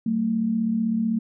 sine tone pair together, 190 / 225.9 Hz, F#3 / A3, +46 / +46 cents, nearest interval minor third, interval 300 cents, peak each -28 / -21 dBFS, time 0.06-1.19 s, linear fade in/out 5 ms, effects none

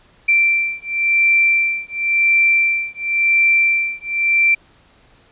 sine beating tone pair, 2349 / 2349.94 Hz, D7 / D7, 0 / 0 cents, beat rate 0.94 Hz, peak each -16 dBFS, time 0.28-4.55 s, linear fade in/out 10 ms, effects pink hiss -52 dBFS RMS until 5.31 s + resampled to 8000 Hz

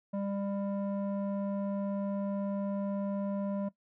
square tone with low-pass filter, 199.1 Hz, G3, 27 cents sharp, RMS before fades -34 dBFS, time 0.13-3.69 s, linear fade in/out 10 ms, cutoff 720 Hz, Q 1.8, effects noise-tail reverb RT60 0.1 s tail -17 dB re dry

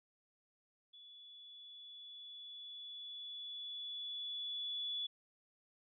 sine tone with level ramp, 3429 Hz, A7, 45 cents flat, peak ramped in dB -55 to -37 dBFS, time 0.93-5.07 s, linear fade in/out 10 ms, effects none

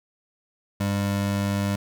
square tone pair together, 99.9 / 199.8 Hz, G2 / G3, +33 / +33 cents, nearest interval octave, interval 1200 cents, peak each -26 dBFS, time 0.8-1.76 s, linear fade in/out 5 ms, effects none

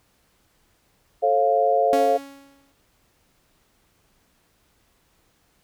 sine chord, A augmented, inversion none, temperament equal with one note detuned, 440 / 543 / 698.5 Hz, A4 / C#5 / E#5, 0 / -36 / 0 cents, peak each -23 / -21 / -19 dBFS, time 1.22-2.18 s, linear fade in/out 20 ms
sawtooth tone with exponential decay, 277.2 Hz, C#4, in tune, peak -19 dBFS, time 1.93-2.72 s, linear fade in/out 0 ms, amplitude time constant 170 ms
effects pink hiss -64 dBFS RMS until 5.63 s

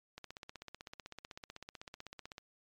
click train, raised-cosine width 0.2 ms, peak -29 dBFS, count 36, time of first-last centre 0.18-2.381 s, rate 15.9 Hz, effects MP3 96 kbps

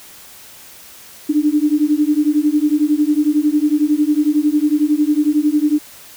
sine beating tone pair, 293.7 / 304.7 Hz, D4 / D#4, 0 / -36 cents, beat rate 11 Hz, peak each -15 dBFS, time 1.29-5.79 s, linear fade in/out 10 ms, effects white hiss -40 dBFS RMS until 6.16 s

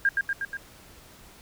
sine tone with echo, 1611 Hz, G6, 47 cents sharp, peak -18 dBFS, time 0.05-0.09 s, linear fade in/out 2 ms, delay 120 ms, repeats 4, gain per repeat -3 dB, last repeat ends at 0.57 s, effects pink hiss -51 dBFS RMS until 1.41 s

